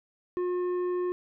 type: tone with tanh clipping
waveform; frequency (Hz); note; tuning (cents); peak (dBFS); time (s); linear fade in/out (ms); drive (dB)
triangle; 358.7; F4; +46; -28; 0.37-1.12; 0; 12
effects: none